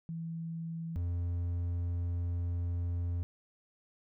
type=tone pair in turn; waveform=sine / triangle; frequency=164.81 / 86.85 Hz; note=E3 / F2; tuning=0 / -9 cents; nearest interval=major seventh; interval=1109 cents; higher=first; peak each=-36 / -29 dBFS; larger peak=second; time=0.09-0.96 / 0.96-3.23 s; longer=second; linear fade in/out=0 ms; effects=none